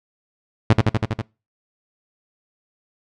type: tone with echo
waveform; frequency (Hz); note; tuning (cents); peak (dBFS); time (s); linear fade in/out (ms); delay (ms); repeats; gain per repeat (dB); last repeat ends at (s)
sawtooth; 110; A2; 0; -6; 0.7-0.73; 0; 81; 6; -2; 1.216
effects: noise-tail reverb RT60 0.3 s tail -25 dB re dry + low-pass 4000 Hz 12 dB/octave